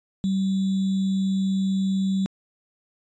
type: tone with sample-and-hold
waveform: sine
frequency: 192.2 Hz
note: G3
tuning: 34 cents flat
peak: -20 dBFS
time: 0.24-2.26 s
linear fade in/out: 0 ms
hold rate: 3675 Hz
effects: resampled to 16000 Hz

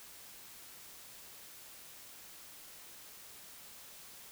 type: silence
effects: white hiss -53 dBFS RMS until 4.31 s

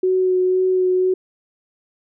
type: tone with vibrato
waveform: sine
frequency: 370 Hz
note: F#4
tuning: in tune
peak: -14 dBFS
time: 0.03-1.14 s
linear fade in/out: 5 ms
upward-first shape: sine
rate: 2 Hz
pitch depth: 13 cents each way
effects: none

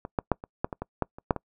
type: clicks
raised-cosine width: 1 ms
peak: -21 / -11 / -7 / -24 / -11 / -19 / -18 / -10 / -28 / -7 / -18 dBFS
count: 11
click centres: 0.051 / 0.188 / 0.317 / 0.439 / 0.645 / 0.728 / 0.82 / 1.023 / 1.185 / 1.308 / 1.363 s
effects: noise-tail reverb RT60 0.1 s tail -26 dB re dry

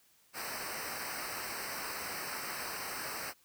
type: noise with comb filter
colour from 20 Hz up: pink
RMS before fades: -40 dBFS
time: 0.33-3.34 s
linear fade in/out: 50 ms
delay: 0.29 ms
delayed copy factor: -0.95
effects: white hiss -67 dBFS RMS until 3.44 s

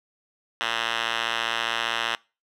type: tone with band-pass filter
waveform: 5% pulse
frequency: 115.1 Hz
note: A#2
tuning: 22 cents flat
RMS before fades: -27 dBFS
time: 0.61-2.15 s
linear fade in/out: 0 ms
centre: 2400 Hz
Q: 3.1
effects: noise-tail reverb RT60 0.3 s tail -23 dB re dry

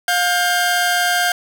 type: tone pair together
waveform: sawtooth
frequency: 710.5 / 1589 Hz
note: F5 / G6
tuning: +30 / +23 cents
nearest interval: octave + major second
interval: 1393 cents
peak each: -14 dBFS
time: 0.08-1.32 s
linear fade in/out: 2 ms
effects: none

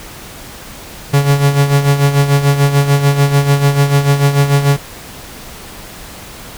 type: tone with tremolo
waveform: 45% pulse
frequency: 141.2 Hz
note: C#3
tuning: 32 cents sharp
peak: -6 dBFS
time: 1.13-4.77 s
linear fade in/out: 10 ms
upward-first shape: sine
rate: 6.8 Hz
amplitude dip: 65%
effects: pink hiss -32 dBFS RMS until 6.57 s

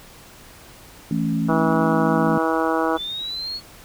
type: chord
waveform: sine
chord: A major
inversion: second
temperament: equal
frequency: 164.81 / 220 / 277.2 Hz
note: E3 / A3 / C#4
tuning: 0 / 0 / 0 cents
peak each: -23 / -23 / -25 dBFS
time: 1.11-2.38 s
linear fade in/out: 2 ms
type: harmonic tone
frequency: 161.8 Hz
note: E3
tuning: 32 cents flat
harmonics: 2 / 3 / 4 / 5 / 6 / 7 / 8 / 9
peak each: -23 / -25 / -26 / -27 / -28 / -28 / -29 / -30 dBFS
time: 1.48-2.98 s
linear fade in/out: 20 ms
type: linear sweep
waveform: sine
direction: up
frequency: 3456 to 4400 Hz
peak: -26 dBFS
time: 2.96-3.61 s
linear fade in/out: 50 ms
effects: pink hiss -45 dBFS RMS until 3.84 s

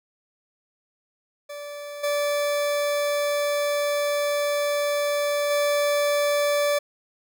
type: tone with level steps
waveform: 40% pulse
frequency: 581 Hz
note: D5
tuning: 19 cents flat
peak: -33 / -21 / -19 dBFS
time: 1.49-6.79 s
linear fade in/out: 10 ms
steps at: 2.03 / 5.5 s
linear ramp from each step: 10 ms
effects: none

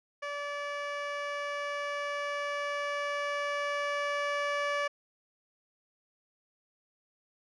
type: tone with level ramp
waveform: 15% pulse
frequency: 577 Hz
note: D5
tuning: 31 cents flat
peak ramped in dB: -28 to -22 dBFS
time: 0.22-4.88 s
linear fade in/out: 10 ms
effects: low-pass 4000 Hz 12 dB/octave

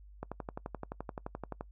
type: click train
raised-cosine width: 1 ms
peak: -24 dBFS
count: 17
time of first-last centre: 0.23-1.609 s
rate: 11.6 Hz
effects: noise-tail reverb RT60 0.1 s tail -24 dB re dry + added 50 Hz sine -51 dBFS peak until 1.71 s

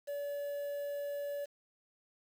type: tone with quantisation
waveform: triangle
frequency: 573 Hz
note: D5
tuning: 43 cents flat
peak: -34 dBFS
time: 0.07-1.46 s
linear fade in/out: 20 ms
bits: 9
effects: none

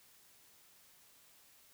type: silence
effects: white hiss -64 dBFS RMS until 1.73 s

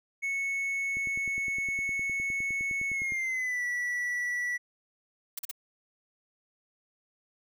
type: tone with pitch glide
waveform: triangle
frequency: 2205 to 1953.1 Hz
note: C#7 to B6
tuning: -10 to -20 cents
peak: -27 dBFS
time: 0.22-4.58 s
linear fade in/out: 20 ms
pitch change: -210 cents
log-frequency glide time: 2.9-3.64 s
type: click train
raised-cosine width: 3 ms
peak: -32 dBFS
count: 22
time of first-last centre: 0.97-3.122 s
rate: 9.76 Hz
type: noise bursts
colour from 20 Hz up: blue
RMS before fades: -35 dBFS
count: 3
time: 5.37-5.513 s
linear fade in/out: 5 ms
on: 21 ms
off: 40 ms
effects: none

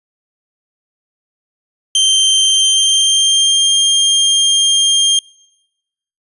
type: tone with pitch glide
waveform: sawtooth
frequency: 3136 to 3202 Hz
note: G7 to G7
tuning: 0 to +36 cents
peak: -6 dBFS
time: 1.95-5.19 s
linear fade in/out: 2 ms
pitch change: +36 cents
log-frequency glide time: 2.4-3.77 s
effects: noise-tail reverb RT60 1.0 s tail -25 dB re dry + resampled to 24000 Hz

